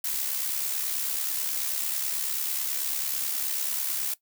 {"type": "noise with amplitude modulation", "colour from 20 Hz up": "blue", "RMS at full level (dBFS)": -27, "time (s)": [0.04, 4.14], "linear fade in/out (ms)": 5, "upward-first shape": "sine", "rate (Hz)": 69.2, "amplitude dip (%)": 50, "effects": ["noise-tail reverb RT60 0.1 s tail -18 dB re dry"]}